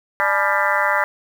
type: harmonic tone with a mistuned harmonic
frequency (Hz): 198.3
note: G3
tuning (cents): +20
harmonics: 3 / 4 / 5 / 6 / 7 / 8 / 9 / 10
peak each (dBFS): -24 / -24 / -24 / -24 / -24 / -24 / -24 / -24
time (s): 0.2-1.04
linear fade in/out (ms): 0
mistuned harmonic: 4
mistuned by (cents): +130
effects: 7-bit